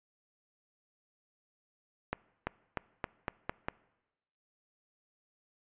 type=accelerating click train; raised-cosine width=0.5 ms; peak=-17 dBFS; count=7; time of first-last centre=2.13-3.685 s; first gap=340 ms; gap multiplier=0.89; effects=noise-tail reverb RT60 1.0 s tail -22 dB re dry + resampled to 8000 Hz